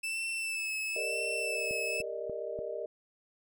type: tone with vibrato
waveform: 40% pulse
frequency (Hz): 2637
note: E7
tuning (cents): 0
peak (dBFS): -32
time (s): 0.03-2.02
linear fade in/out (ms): 10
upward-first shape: sine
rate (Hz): 1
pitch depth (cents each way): 34
type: chord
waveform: sine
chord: Eb major seventh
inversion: first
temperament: equal with one note detuned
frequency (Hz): 400.5 / 466.2 / 587.3 / 622.3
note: G4 / Bb4 / D5 / Eb5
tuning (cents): +37 / 0 / 0 / 0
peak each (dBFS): -42 / -39 / -42 / -39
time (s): 0.96-2.86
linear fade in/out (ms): 2
type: click train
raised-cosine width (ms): 2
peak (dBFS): -30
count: 4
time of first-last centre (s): 1.71-2.59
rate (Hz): 3.41
effects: none